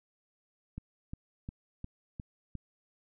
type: click train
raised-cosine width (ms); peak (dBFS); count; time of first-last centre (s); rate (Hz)
5; -27; 6; 0.78-2.553; 2.82
effects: none